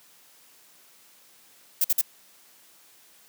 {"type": "noise bursts", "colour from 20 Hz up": "violet", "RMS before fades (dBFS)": -21, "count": 3, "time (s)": [1.81, 2.014], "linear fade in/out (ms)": 5, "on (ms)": 34, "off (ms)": 51, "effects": ["white hiss -56 dBFS RMS until 3.28 s", "high-pass 150 Hz 12 dB/octave"]}